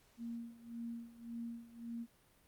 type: tone with tremolo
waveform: sine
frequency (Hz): 233.1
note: A#3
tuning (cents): 0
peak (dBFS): -40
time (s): 0.17-2.07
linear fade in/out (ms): 50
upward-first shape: sine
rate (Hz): 1.8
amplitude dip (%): 85
effects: pink hiss -69 dBFS RMS until 2.47 s + Opus 48 kbps